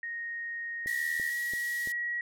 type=tone with pitch glide; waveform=sine; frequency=1864.7 to 1832.7 Hz; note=A#6 to A#6; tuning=0 to -30 cents; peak=-34 dBFS; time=0.03-1.3 s; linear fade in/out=2 ms; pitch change=-30 cents; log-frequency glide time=0.87-1.02 s
type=click train; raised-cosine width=2 ms; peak=-32 dBFS; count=4; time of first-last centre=0.86-1.874 s; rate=2.96 Hz
type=band-pass noise; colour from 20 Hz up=white; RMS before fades=-45 dBFS; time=0.87-1.92 s; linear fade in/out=0 ms; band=3100 to 15000 Hz; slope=48 dB/octave
type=tone; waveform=sine; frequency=1913 Hz; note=A#6; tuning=44 cents sharp; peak=-30 dBFS; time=0.87-2.21 s; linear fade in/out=2 ms
effects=none